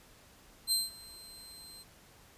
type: tone with ADSR envelope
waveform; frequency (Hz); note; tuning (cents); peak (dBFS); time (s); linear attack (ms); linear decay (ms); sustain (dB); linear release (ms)
25% pulse; 4132; C8; -22; -21; 0.67-1.84; 48; 180; -23; 25
effects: pink hiss -59 dBFS RMS until 2.37 s + resampled to 32000 Hz